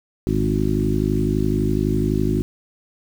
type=harmonic tone with a mistuned harmonic; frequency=51.91 Hz; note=G#1; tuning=in tune; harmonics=1 / 2 / 3 / 4 / 5 / 6 / 7; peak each=-25 / -25 / -25 / -25 / -25 / -25 / -25 dBFS; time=0.27-2.42 s; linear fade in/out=0 ms; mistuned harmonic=2; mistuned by=+43 cents; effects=7-bit